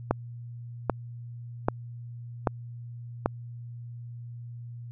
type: click train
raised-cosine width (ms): 1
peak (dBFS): -8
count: 5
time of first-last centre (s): 0.11-3.26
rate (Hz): 1.27
effects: added 119 Hz sine -38 dBFS peak until 4.91 s